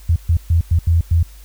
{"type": "tone bursts at uneven times", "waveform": "sine", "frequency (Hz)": 83.6, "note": "E2", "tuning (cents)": 25, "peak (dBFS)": -10, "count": 6, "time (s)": [[0.09, 0.16], [0.29, 0.37], [0.5, 0.61], [0.71, 0.79], [0.87, 1.01], [1.11, 1.23]], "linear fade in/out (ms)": 5, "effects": ["added 50 Hz sine -37 dBFS peak until 1.44 s", "white hiss -48 dBFS RMS until 1.44 s"]}